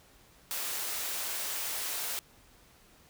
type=high-pass noise; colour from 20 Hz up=white; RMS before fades=-35 dBFS; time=0.51-2.19 s; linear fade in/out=0 ms; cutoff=420 Hz; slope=12 dB/octave; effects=pink hiss -60 dBFS RMS until 3.09 s